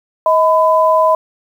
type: tone pair together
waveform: sine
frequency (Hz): 635.1 / 1005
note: D#5 / B5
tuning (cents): +35 / +30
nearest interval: minor sixth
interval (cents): 795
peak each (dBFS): -11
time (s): 0.26-1.15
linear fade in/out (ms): 2
effects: 7-bit